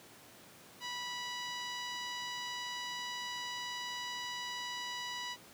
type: tone with low-pass filter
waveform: 10% pulse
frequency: 980 Hz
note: B5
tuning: 14 cents flat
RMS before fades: -41 dBFS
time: 0.8-5.37 s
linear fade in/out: 50 ms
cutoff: 5700 Hz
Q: 0.76
effects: pink hiss -56 dBFS RMS until 5.53 s + high-pass 150 Hz 12 dB/octave